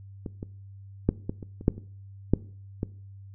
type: clicks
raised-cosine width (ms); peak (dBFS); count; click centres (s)
3; -20 / -22 / -7 / -16 / -25 / -26 / -6 / -28 / -6 / -15; 10; 0.262 / 0.429 / 1.09 / 1.295 / 1.428 / 1.611 / 1.681 / 1.78 / 2.336 / 2.831
effects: noise-tail reverb RT60 0.5 s tail -20 dB re dry + added 98 Hz sine -43 dBFS peak until 3.34 s